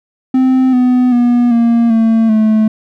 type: tone with pitch steps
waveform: triangle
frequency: 259.3 / 250.3 / 241.7 / 233.3 / 225.2 / 217.4 Hz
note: C4 / B3 / B3 / A#3 / A3 / A3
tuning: -15 / +23 / -37 / +2 / +40 / -21 cents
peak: -5 dBFS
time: 0.34-2.68 s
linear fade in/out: 5 ms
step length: 390 ms
effects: none